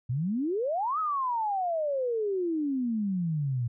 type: exponential two-way sweep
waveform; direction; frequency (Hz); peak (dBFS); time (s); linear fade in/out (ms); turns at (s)
sine; up then down; 115.1 to 1300 to 115.1; -26; 0.09-3.68; 10; 0.99
effects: none